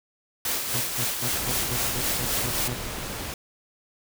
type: noise with tremolo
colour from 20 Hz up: white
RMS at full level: -26 dBFS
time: 0.45-2.68 s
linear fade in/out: 2 ms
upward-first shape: sine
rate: 3.8 Hz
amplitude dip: 45%
type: tone bursts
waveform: sawtooth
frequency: 123.47 Hz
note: B2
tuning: in tune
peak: -25 dBFS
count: 9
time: 0.73-2.748 s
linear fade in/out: 20 ms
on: 82 ms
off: 160 ms
type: noise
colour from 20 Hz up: pink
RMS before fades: -33 dBFS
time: 1.33-3.34 s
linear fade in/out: 2 ms
effects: none